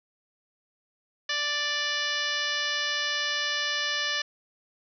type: harmonic tone with a mistuned harmonic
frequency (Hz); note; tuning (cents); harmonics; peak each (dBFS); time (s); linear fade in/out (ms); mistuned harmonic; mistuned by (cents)
587.3; D5; 0; 1 / 2 / 3 / 4 / 5 / 6 / 7 / 8 / 9 / 10; -41 / -38 / -30 / -38 / -33 / -35 / -37 / -38 / -37 / -41; 1.29-4.22; 5; 8; +21
effects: none